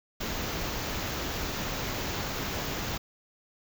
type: band-stop noise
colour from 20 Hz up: pink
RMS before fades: -33 dBFS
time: 0.2-2.98 s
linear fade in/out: 10 ms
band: 7200 to 13000 Hz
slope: 96 dB/octave
effects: none